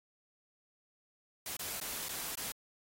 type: noise with dropouts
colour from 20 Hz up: white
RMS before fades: -40 dBFS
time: 1.46-2.52 s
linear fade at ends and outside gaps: 2 ms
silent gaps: 1.568-1.593 / 1.801-1.813 / 2.086-2.091 / 2.354-2.374 s
effects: AAC 48 kbps